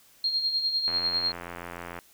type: tone with tremolo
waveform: sine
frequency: 4225 Hz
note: C8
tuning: 16 cents sharp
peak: -22 dBFS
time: 0.24-1.32 s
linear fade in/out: 2 ms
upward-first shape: sine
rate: 10 Hz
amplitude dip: 55%
type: click train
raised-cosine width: 0.5 ms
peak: -22 dBFS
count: 97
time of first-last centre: 0.88-1.989 s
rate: 86.6 Hz
effects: white hiss -58 dBFS RMS until 2.13 s